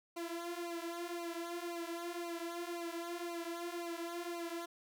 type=tone with flanger; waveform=sawtooth; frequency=342 Hz; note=F4; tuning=36 cents flat; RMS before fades=-42 dBFS; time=0.16-4.66 s; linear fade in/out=10 ms; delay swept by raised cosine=0.57 to 5.47 ms; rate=1.9 Hz; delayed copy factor=-0.9; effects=none